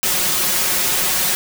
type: noise with comb filter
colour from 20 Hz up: white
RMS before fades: -18 dBFS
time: 0.03-1.35 s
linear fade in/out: 0 ms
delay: 5.5 ms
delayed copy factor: +0.95
effects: none